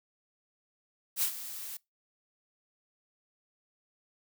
blue noise with ADSR envelope, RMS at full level -27 dBFS, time 1.16-1.77 s, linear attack 62 ms, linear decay 90 ms, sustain -14 dB, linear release 4 ms, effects noise-tail reverb RT60 0.2 s tail -24 dB re dry

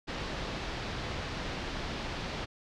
pink low-pass noise, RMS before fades -37 dBFS, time 0.07-2.46 s, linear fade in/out 20 ms, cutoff 4900 Hz, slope 24 dB/octave, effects none

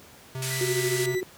square tone with pitch glide, 130.81 to 131.8 Hz, C3 to C3, 0 to +13 cents, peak -31 dBFS, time 0.35-1.15 s, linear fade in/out 0 ms, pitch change +13 cents, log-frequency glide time 0.47-0.65 s
white band-pass noise, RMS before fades -33 dBFS, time 0.42-1.06 s, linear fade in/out 2 ms, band 1400 to 11000 Hz, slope 24 dB/octave
40% pulse tone, 1975.5 Hz, B6, in tune, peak -32 dBFS, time 0.5-1.21 s, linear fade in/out 10 ms
sine tone with tremolo, 370 Hz, F#4, in tune, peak -22 dBFS, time 0.61-1.23 s, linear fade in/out 0 ms, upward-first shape sine, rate 13 Hz, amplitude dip 70%
effects pink hiss -50 dBFS RMS until 1.37 s + high-pass 80 Hz 12 dB/octave

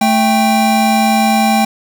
square tone pair together, 220 / 789.9 Hz, A3 / G5, 0 / +13 cents, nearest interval octave + minor seventh, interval 2213 cents, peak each -13 dBFS, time 0.01-1.65 s, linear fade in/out 5 ms, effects none

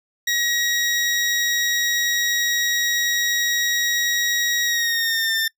20% pulse tone with pitch glide, 1901 to 1796.4 Hz, A#6 to A6, +33 to +35 cents, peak -14 dBFS, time 0.27-5.48 s, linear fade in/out 5 ms, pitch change -98 cents, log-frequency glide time 4.65-5.35 s, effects noise-tail reverb RT60 0.1 s tail -24 dB re dry

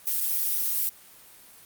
violet noise with dropouts, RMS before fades -26 dBFS, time 0.07-0.89 s, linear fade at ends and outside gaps 2 ms, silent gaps 0.206-0.21 s, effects white hiss -51 dBFS RMS until 1.65 s + Opus 32 kbps

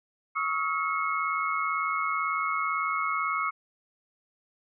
sine tone cluster, 1117 / 1279 / 1377 / 2185 Hz, C#6 / D#6 / F6 / C#7, +13 / +47 / -25 / -26 cents, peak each -31 / -29 / -37 / -32 dBFS, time 0.35-3.51 s, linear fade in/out 20 ms, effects none

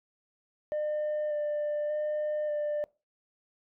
sine tone with vibrato, 599 Hz, D5, 34 cents sharp, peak -26 dBFS, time 0.72-2.84 s, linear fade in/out 0 ms, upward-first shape square, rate 0.85 Hz, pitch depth 13 cents each way, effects noise-tail reverb RT60 0.3 s tail -24 dB re dry + tanh soft clip ceiling -27 dBFS

